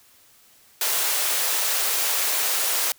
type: high-pass noise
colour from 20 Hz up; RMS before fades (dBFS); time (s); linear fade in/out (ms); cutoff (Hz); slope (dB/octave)
white; -23; 0.81-2.92; 2; 420; 24
effects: white hiss -55 dBFS RMS until 2.98 s